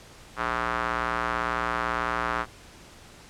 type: tone with band-pass filter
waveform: square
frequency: 59 Hz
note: A#1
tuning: 22 cents sharp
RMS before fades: -28 dBFS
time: 0.36-2.46 s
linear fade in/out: 50 ms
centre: 1300 Hz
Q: 2.4
effects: pink hiss -49 dBFS RMS until 3.29 s + low-pass 9000 Hz 12 dB/octave